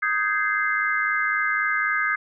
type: chord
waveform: sine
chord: Ab major seventh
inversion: second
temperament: just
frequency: 1245.9 / 1557.4 / 1661.2 / 2077 Hz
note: Eb6 / G6 / Ab6 / C7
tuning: +2 / -12 / 0 / -13 cents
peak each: -26 dBFS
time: 0.02-2.16 s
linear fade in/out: 10 ms
effects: none